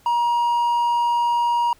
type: tone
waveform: triangle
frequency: 950 Hz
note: A#5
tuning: 33 cents sharp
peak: -15 dBFS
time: 0.06-1.73 s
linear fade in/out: 2 ms
effects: pink hiss -55 dBFS RMS until 1.79 s